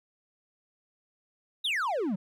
triangle exponential sweep, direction down, 3951 to 172.9 Hz, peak -25 dBFS, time 1.64-2.16 s, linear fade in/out 10 ms, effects none

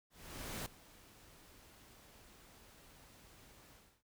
pink noise with ADSR envelope, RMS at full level -42 dBFS, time 0.1-4.03 s, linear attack 560 ms, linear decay 3 ms, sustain -19 dB, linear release 310 ms, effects none

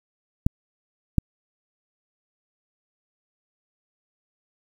clicks, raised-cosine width 5 ms, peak -5 dBFS, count 2, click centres 0.465 / 1.183 s, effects 7-bit

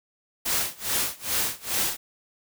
white noise with tremolo, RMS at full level -24 dBFS, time 0.45-1.97 s, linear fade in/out 10 ms, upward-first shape sine, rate 2.4 Hz, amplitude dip 95%, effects none

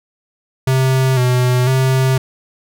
square tone with vibrato, 128.3 Hz, C3, 34 cents flat, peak -12 dBFS, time 0.67-2.18 s, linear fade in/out 5 ms, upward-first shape square, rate 1 Hz, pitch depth 42 cents each way, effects none

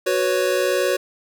square chord, F# suspended fourth, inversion none, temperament equal, 370 / 493.9 / 554.4 Hz, F#4 / B4 / C#5, 0 / 0 / 0 cents, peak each -23 / -24 / -22 dBFS, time 0.06-0.97 s, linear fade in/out 10 ms, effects none

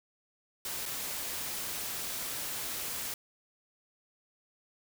white noise with dropouts, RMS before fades -37 dBFS, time 0.65-3.14 s, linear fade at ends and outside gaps 2 ms, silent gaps 0.856-0.86 s, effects none

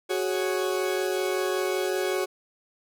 40% pulse chord, F# suspended second, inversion none, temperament equal, 370 / 415.3 / 554.4 Hz, F#4 / G#4 / C#5, 0 / 0 / 0 cents, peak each -26 / -30 / -31 dBFS, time 0.09-2.26 s, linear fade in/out 20 ms, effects none

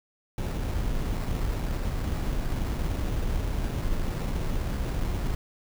brown noise with sample-and-hold, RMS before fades -28 dBFS, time 0.38-5.35 s, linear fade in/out 0 ms, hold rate 3150 Hz, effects none

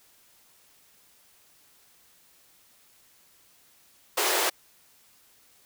pink high-pass noise, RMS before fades -25 dBFS, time 4.17-4.5 s, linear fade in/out 10 ms, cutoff 330 Hz, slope 96 dB/octave, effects white hiss -60 dBFS RMS until 5.65 s

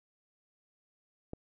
click, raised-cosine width 2 ms, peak -26 dBFS, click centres 1.334 s, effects none

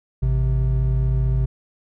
triangle tone pair together, 54.66 / 130 Hz, A1 / C3, -11 / -11 cents, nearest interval octave + minor third, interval 1500 cents, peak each -17 / -18 dBFS, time 0.22-1.46 s, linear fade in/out 10 ms, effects none

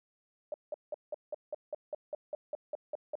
sine tone bursts, 600 Hz, D5, 37 cents sharp, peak -33 dBFS, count 14, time 0.52-3.154 s, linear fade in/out 2 ms, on 21 ms, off 180 ms, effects none

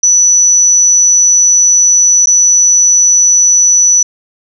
sine tone with dropouts, 5940 Hz, F#8, 6 cents sharp, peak -4 dBFS, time 0.03-4.03 s, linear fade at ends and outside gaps 5 ms, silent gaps 2.26-2.27 s, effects none

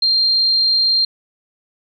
sine tone, 4186 Hz, C8, in tune, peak -12 dBFS, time 0.02-1.05 s, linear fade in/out 5 ms, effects none

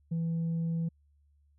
sine tone with tanh clipping, 165.5 Hz, E3, 7 cents sharp, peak -29 dBFS, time 0.11-0.89 s, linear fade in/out 10 ms, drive 1 dB, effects added 72 Hz sine -63 dBFS peak until 1.58 s

